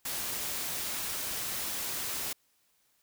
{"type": "noise", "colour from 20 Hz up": "white", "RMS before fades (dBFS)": -35, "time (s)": [0.05, 2.33], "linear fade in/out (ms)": 5, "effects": ["white hiss -71 dBFS RMS until 3.02 s"]}